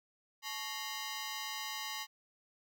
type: ring-modulated tone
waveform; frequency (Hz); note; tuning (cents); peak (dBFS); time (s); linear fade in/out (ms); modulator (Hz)
10% pulse; 987.8; B5; 0; -27; 0.42-2.07; 50; 122
effects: none